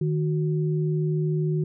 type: tone pair together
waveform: sine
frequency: 154.54 / 368.1 Hz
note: D#3 / F#4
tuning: -11 / -9 cents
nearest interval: octave + minor third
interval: 1502 cents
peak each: -22 / -29 dBFS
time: 0.01-1.64 s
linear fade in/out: 5 ms
effects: none